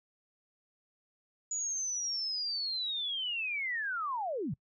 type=linear sweep; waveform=sine; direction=down; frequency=6900 to 110 Hz; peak=-32 dBFS; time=1.51-4.54 s; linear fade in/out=5 ms; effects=noise-tail reverb RT60 0.1 s tail -25 dB re dry